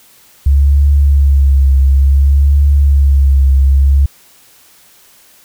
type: tone with vibrato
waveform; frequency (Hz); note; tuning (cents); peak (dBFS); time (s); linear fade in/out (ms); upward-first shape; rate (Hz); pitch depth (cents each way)
sine; 69.3; C#2; 0; -5; 0.46-4.06; 5; triangle; 0.57; 53
effects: white hiss -45 dBFS RMS until 5.44 s